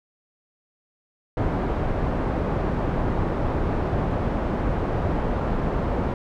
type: low-pass noise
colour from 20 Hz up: pink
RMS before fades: -24 dBFS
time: 1.37-6.14 s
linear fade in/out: 2 ms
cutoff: 910 Hz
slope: 12 dB/octave
effects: none